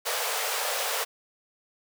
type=high-pass noise; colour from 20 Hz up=pink; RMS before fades=-29 dBFS; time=0.05-1.05 s; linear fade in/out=20 ms; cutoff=440 Hz; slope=96 dB/octave; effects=none